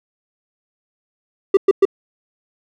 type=tone bursts; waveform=triangle; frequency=392 Hz; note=G4; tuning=in tune; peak=-5 dBFS; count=3; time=1.54-1.853 s; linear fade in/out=5 ms; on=31 ms; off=110 ms; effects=none